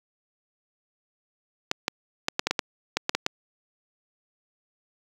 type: clicks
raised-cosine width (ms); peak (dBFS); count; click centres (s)
0.2; -5; 11; 1.714 / 1.881 / 2.284 / 2.394 / 2.47 / 2.51 / 2.592 / 2.97 / 3.094 / 3.15 / 3.264
effects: high-pass 150 Hz 12 dB/octave + 7-bit